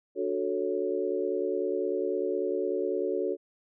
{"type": "chord", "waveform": "sine", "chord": "D major seventh", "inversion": "none", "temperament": "equal", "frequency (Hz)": [293.7, 370, 440, 554.4], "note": ["D4", "F#4", "A4", "C#5"], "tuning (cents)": [0, 0, 0, 0], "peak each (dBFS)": [-36, -30, -31, -34], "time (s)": [0.15, 3.37], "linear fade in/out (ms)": 50, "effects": []}